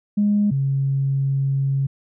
sine tone pair in turn, 206.4 / 136.88 Hz, G#3 / C#3, -10 / -22 cents, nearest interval perfect fifth, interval 712 cents, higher first, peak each -14 / -17 dBFS, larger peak first, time 0.17-0.51 / 0.51-1.87 s, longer second, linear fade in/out 10 ms, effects tanh soft clip ceiling -10 dBFS

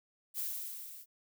violet noise with level ramp, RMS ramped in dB -35 to -51 dBFS, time 0.34-1.06 s, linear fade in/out 50 ms, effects none

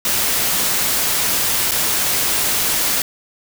white noise with dropouts, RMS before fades -18 dBFS, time 0.05-3.02 s, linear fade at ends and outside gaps 2 ms, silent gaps 1.711-1.717 s, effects none

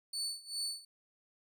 30% pulse tone with tremolo, 4479 Hz, C#8, 17 cents sharp, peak -31 dBFS, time 0.13-0.85 s, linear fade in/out 5 ms, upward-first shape sine, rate 2.5 Hz, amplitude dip 90%, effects none

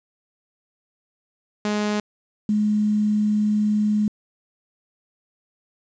sawtooth / sine tone pair in turn, 209.2 / 210.8 Hz, G#3 / G#3, +13 / +26 cents, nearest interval unison, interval 13 cents, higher second, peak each -17 dBFS, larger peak neither, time 1.65-2 / 2.49-4.08 s, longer second, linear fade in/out 2 ms, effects resampled to 16000 Hz + 8-bit

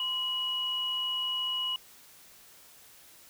sine tone pair together, 1031 / 2916 Hz, C6 / F#7, -26 / -26 cents, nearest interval octave + tritone, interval 1800 cents, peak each -40 / -29 dBFS, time 0-1.76 s, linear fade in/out 2 ms, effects white hiss -55 dBFS RMS until 3.29 s

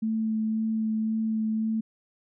sine tone with vibrato, 220 Hz, A3, in tune, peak -24 dBFS, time 0.02-1.81 s, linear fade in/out 10 ms, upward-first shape sine, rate 1.9 Hz, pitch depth 11 cents each way, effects none

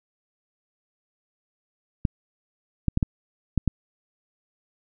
clicks, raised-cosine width 5 ms, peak -8 dBFS, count 6, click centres 2.052 / 2.883 / 2.974 / 3.028 / 3.577 / 3.677 s, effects none

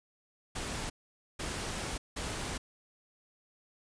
pink noise bursts at uneven times, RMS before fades -37 dBFS, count 3, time 0.55-0.9 / 1.39-1.98 / 2.16-2.58 s, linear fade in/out 10 ms, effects resampled to 22050 Hz

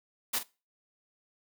white noise with echo, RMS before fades -30 dBFS, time 0.33-0.39 s, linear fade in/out 10 ms, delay 44 ms, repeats 1, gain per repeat -11 dB, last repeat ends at 0.434 s, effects noise-tail reverb RT60 0.3 s tail -21 dB re dry + high-pass 200 Hz 12 dB/octave

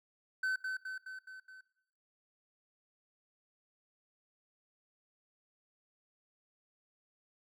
triangle tone with echo, 1524 Hz, G6, 49 cents flat, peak -29 dBFS, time 0.43-0.56 s, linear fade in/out 5 ms, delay 210 ms, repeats 5, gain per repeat -4 dB, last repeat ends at 1.61 s, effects noise-tail reverb RT60 0.9 s tail -19 dB re dry

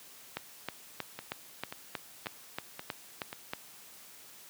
two click trains, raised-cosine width 0.3 ms, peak -23 / -18 dBFS, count 5 / 11, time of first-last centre 1.19-3.329 / 0.37-3.535 s, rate 1.87 / 3.16 Hz, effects white hiss -53 dBFS RMS until 4.49 s + high-pass 100 Hz 12 dB/octave

